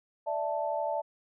sine chord, D suspended second, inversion none, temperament equal, 587.3 / 659.3 / 880 Hz, D5 / E5 / A5, 0 / 0 / 0 cents, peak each -33 dBFS, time 0.26-1.02 s, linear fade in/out 20 ms, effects none

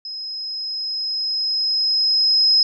sine tone with level ramp, 5110 Hz, D#8, 45 cents sharp, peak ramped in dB -28 to -11 dBFS, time 0.05-2.63 s, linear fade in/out 2 ms, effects none

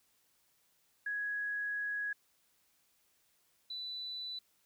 sine tone pair in turn, 1667 / 3980 Hz, G#6 / B7, +6 / +13 cents, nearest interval octave + minor third, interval 1507 cents, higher second, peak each -34 / -39 dBFS, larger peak first, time 1.06-2.13 / 3.7-4.39 s, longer first, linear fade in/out 5 ms, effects white hiss -73 dBFS RMS until 4.65 s

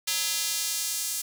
square tone with high-pass filter sweep, 185 Hz, F#3, in tune, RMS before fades -29 dBFS, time 0.07-1.22 s, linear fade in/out 10 ms, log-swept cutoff 3700 to 7100 Hz, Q 0.88, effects none

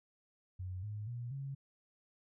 sine tone with pitch steps, 92.1 / 105.19 / 120.13 / 137.2 Hz, F#2 / G#2 / B2 / C#3, -7 / +23 / -47 / -17 cents, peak -39 dBFS, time 0.59-1.55 s, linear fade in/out 10 ms, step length 240 ms, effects none

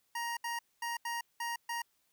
25% pulse tone bursts at uneven times, 939 Hz, A#5, 12 cents sharp, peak -31 dBFS, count 6, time 0.15-0.37 / 0.44-0.59 / 0.82-0.97 / 1.05-1.21 / 1.4-1.56 / 1.69-1.82 s, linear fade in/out 5 ms, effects white hiss -75 dBFS RMS until 2.12 s

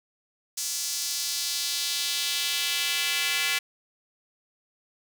square tone with high-pass filter sweep, 155.56 Hz, D#3, in tune, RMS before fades -28 dBFS, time 0.57-3.59 s, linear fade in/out 10 ms, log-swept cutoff 6100 to 2300 Hz, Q 1.7, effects none

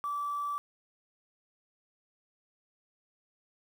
sine tone with quantisation, 1159 Hz, D6, 23 cents flat, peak -31 dBFS, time 0.04-0.58 s, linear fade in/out 0 ms, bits 9, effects none

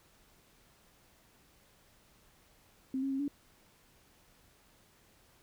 sine tone with pitch steps, 263.4 / 271.9 / 269.2 / 285.7 Hz, C4 / C#4 / C4 / D4, +12 / -33 / +49 / -48 cents, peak -31 dBFS, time 2.94-3.28 s, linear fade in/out 2 ms, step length 85 ms, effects pink hiss -65 dBFS RMS until 5.42 s

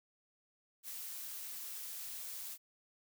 blue noise, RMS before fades -45 dBFS, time 0.83-2.58 s, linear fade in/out 50 ms, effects none

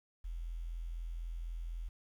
sine tone with quantisation, 42 Hz, E1, 33 cents sharp, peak -38 dBFS, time 0.24-1.89 s, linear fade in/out 10 ms, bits 11, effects none

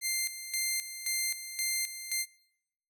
10% pulse tone with tremolo, 2093 Hz, C7, in tune, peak -20 dBFS, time 0.01-2.26 s, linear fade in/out 50 ms, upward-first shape square, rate 1.9 Hz, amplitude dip 70%, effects noise-tail reverb RT60 0.8 s tail -24 dB re dry

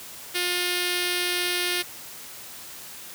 5% pulse tone with notch filter, 355.8 Hz, F4, 32 cents sharp, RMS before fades -26 dBFS, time 0.34-1.83 s, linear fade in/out 20 ms, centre 900 Hz, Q 0.67, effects white hiss -41 dBFS RMS until 3.14 s + high-pass 60 Hz 12 dB/octave

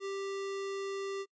square tone, 392.9 Hz, G4, 4 cents sharp, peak -36 dBFS, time 0-1.26 s, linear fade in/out 50 ms, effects noise-tail reverb RT60 0.1 s tail -25 dB re dry + resampled to 16000 Hz

